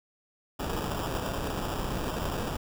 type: noise with sample-and-hold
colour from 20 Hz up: pink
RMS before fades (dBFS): -32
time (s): 0.59-2.57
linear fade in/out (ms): 10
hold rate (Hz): 2100
effects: none